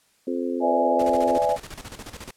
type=harmonic tone; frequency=87 Hz; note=F2; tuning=6 cents flat; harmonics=3 / 4 / 5 / 6; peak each=-27 / -29 / -31 / -33 dBFS; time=0.27-1.38 s; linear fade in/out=5 ms
type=chord; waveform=sine; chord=E dominant seventh; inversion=second; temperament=equal with one note detuned; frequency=504 / 587.3 / 659.3 / 830.6 Hz; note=B4 / D5 / E5 / G#5; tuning=+35 / 0 / 0 / 0 cents; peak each=-26 / -24 / -25 / -23 dBFS; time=0.6-1.58 s; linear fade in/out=50 ms
type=noise with tremolo; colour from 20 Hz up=pink; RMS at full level=-37 dBFS; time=0.99-2.31 s; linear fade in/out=5 ms; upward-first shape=square; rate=14 Hz; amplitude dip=70%
effects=white hiss -63 dBFS RMS until 2.36 s + low-pass 11000 Hz 12 dB/octave